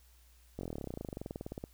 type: slowing click train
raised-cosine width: 2 ms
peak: -26 dBFS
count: 29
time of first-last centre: 0.59-1.639 s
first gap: 21 ms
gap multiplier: 1.04
effects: added 60 Hz sine -60 dBFS peak until 1.73 s + white hiss -67 dBFS RMS until 1.73 s